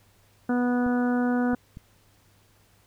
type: harmonic tone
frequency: 245.6 Hz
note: B3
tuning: 9 cents flat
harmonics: 1 / 2 / 3 / 4 / 5 / 6 / 7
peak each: -22 / -31 / -33 / -40 / -40 / -35 / -47 dBFS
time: 0.49-1.55 s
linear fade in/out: 5 ms
type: clicks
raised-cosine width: 5 ms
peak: -28 dBFS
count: 3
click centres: 0.864 / 1.533 / 1.771 s
effects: added 101 Hz sine -62 dBFS peak until 2.86 s + pink hiss -62 dBFS RMS until 2.86 s